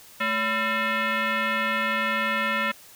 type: tone with frequency modulation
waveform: sine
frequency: 219.7 Hz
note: A3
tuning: 2 cents flat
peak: -22 dBFS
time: 0.2-2.72 s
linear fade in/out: 10 ms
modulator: 787 Hz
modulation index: 3.1
effects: white hiss -49 dBFS RMS until 2.95 s